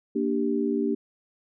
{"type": "chord", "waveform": "sine", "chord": "G minor", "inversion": "first", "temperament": "equal", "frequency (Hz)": [233.1, 293.7, 392], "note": ["Bb3", "D4", "G4"], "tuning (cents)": [0, 0, 0], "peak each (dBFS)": -27, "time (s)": [0.15, 0.95], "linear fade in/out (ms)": 10, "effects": []}